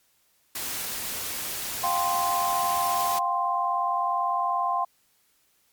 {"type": "noise", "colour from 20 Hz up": "white", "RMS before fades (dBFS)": -32, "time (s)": [0.55, 3.19], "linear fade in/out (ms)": 5}
{"type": "chord", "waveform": "sine", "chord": "F suspended second", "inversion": "none", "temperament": "equal with one note detuned", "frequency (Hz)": [704.1, 784, 1046.5], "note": ["F5", "G5", "C6"], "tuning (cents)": [14, 0, 0], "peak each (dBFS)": [-28, -29, -25], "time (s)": [1.83, 4.85], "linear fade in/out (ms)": 10}
{"effects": ["white hiss -66 dBFS RMS until 5.72 s", "MP3 96 kbps"]}